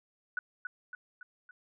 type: tone with echo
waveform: sine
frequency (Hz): 1479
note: F#6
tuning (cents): -1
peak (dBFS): -30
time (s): 0.37-0.39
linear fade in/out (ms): 2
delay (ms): 280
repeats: 4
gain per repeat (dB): -5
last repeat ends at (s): 1.51
effects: none